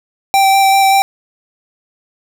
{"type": "tone with vibrato", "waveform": "square", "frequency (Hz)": 780, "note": "G5", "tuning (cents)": -9, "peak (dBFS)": -8, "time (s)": [0.34, 1.02], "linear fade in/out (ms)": 0, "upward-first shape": "square", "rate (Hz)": 5.2, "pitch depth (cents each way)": 9, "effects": []}